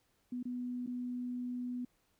sine tone with dropouts, 247 Hz, B3, in tune, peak -36 dBFS, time 0.32-1.85 s, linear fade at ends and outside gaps 5 ms, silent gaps 0.429-0.453 / 0.864-0.873 s, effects pink hiss -75 dBFS RMS until 2.19 s

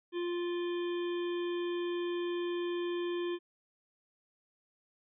harmonic tone, 349.2 Hz, F4, in tune, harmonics 1 / 3 / 5 / 7 / 9 / 10, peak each -32 / -46 / -49 / -52 / -49 / -54 dBFS, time 0.12-3.39 s, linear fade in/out 50 ms, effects none

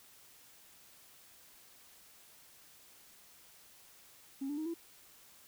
sine tone with pitch steps, 271.9 / 291.4 / 312.3 / 334.7 Hz, C#4 / D4 / D#4 / E4, -33 / -13 / +7 / +26 cents, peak -34 dBFS, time 4.41-4.742 s, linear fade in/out 10 ms, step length 83 ms, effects tanh soft clip ceiling -32 dBFS + white hiss -60 dBFS RMS until 5.47 s

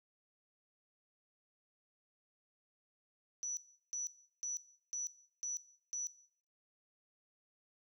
sine tone bursts, 5920 Hz, F#8, in tune, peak -37 dBFS, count 6, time 3.43-6.07 s, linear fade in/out 0 ms, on 140 ms, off 360 ms, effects noise-tail reverb RT60 0.6 s tail -17 dB re dry

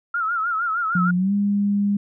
sine tone with vibrato, 1354 Hz, E6, 46 cents sharp, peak -20 dBFS, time 0.14-1.11 s, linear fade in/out 5 ms, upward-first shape sine, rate 6.5 Hz, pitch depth 100 cents each way
sine tone with pitch glide, 178.4 to 202.6 Hz, F3 to G#3, +37 to -43 cents, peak -17 dBFS, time 0.95-1.97 s, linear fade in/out 5 ms, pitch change +220 cents, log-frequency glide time 1.16-1.33 s
effects none

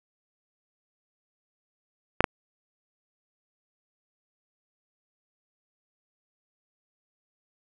clicks, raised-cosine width 0.5 ms, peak -3 dBFS, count 2, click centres 2.206 / 2.242 s, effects none

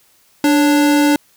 square tone pair together, 293.7 / 556.4 Hz, D4 / C#5, 0 / +6 cents, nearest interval major seventh, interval 1106 cents, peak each -11 / -22 dBFS, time 0.44-1.16 s, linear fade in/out 2 ms, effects white hiss -54 dBFS RMS until 1.36 s

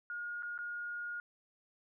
sine tone with dropouts, 1430 Hz, F6, 41 cents sharp, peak -38 dBFS, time 0.1-1.2 s, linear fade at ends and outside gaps 1 ms, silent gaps 0.424-0.431 / 0.578-0.588 s, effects none

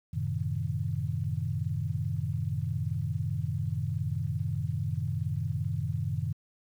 sine chord, F# diminished seventh, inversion none, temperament equal, 92.5 / 110 / 130.81 / 155.56 Hz, F#2 / A2 / C3 / Eb3, 0 / 0 / 0 / 0 cents, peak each -34 dBFS, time 0.13-6.33 s, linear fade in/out 10 ms, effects 10-bit

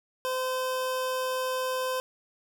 25% pulse tone, 514 Hz, C5, 31 cents flat, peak -24 dBFS, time 0.25-2 s, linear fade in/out 0 ms, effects none

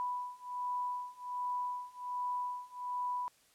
sine beating tone pair, 987.8 / 989.1 Hz, B5 / B5, 0 / +2 cents, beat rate 1.3 Hz, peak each -39 / -38 dBFS, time 0-3.28 s, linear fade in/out 0 ms, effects white hiss -67 dBFS RMS until 3.54 s + low-pass 11000 Hz 12 dB/octave

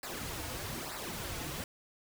pink noise with flanger, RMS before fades -40 dBFS, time 0.03-1.64 s, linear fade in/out 2 ms, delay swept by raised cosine 0.31 to 5.21 ms, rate 1.1 Hz, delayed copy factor -0.7, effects none

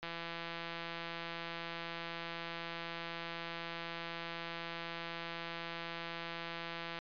click train, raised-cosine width 0.3 ms, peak -26 dBFS, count 1170, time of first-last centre 0.03-6.988 s, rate 168 Hz, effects resampled to 11025 Hz

